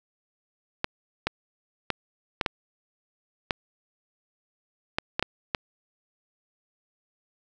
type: clicks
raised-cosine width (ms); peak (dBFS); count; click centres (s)
0.3; -8; 10; 0.844 / 1.27 / 1.903 / 2.412 / 2.462 / 3.508 / 4.985 / 5.195 / 5.226 / 5.548
effects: none